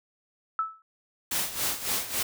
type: tone with exponential decay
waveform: sine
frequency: 1309 Hz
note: E6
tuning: 13 cents flat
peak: -21 dBFS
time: 0.59-0.82 s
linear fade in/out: 1 ms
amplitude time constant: 49 ms
type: noise with tremolo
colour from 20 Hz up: white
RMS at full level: -27 dBFS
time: 1.31-2.23 s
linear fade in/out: 5 ms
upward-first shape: sine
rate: 3.6 Hz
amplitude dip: 75%
effects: none